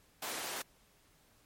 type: high-pass noise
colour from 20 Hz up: pink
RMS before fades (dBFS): -40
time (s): 0.22-0.62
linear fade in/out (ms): 5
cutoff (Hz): 430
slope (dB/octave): 12
effects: pink hiss -67 dBFS RMS until 1.45 s + MP3 64 kbps